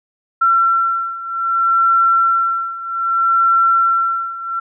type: beating tone pair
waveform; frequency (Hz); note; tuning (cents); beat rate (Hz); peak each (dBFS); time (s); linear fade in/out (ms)
sine; 1354 / 1354.63; E6 / E6; +46 / +47; 0.63; -17 / -14; 0.41-4.6; 10
effects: none